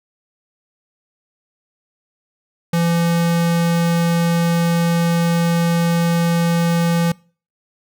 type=tone; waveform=square; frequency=169.3 Hz; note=E3; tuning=46 cents sharp; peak=-15 dBFS; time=2.73-7.12 s; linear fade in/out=5 ms; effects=noise-tail reverb RT60 0.4 s tail -24 dB re dry